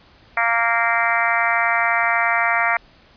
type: harmonic tone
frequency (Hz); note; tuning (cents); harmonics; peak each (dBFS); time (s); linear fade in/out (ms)
231.7; A#3; -10; 3 / 4 / 5 / 6 / 7 / 8 / 9 / 10; -23 / -25 / -25 / -23 / -28 / -23 / -23 / -26; 0.37-2.77; 2
effects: pink hiss -51 dBFS RMS until 3.16 s + resampled to 11025 Hz